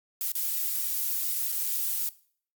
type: noise with dropouts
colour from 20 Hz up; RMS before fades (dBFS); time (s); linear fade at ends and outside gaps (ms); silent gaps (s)
violet; -29; 0.21-2.09; 1; 0.319-0.352 / 1.519-1.523
effects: noise-tail reverb RT60 0.5 s tail -19 dB re dry + Opus 48 kbps